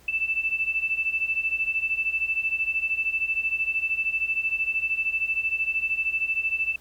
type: beating tone pair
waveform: sine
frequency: 2637 / 2650 Hz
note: E7 / E7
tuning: 0 / +9 cents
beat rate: 13 Hz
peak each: -28 / -25 dBFS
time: 0.08-6.76 s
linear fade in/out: 5 ms
effects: added 60 Hz sine -54 dBFS peak until 6.8 s + pink hiss -56 dBFS RMS until 6.8 s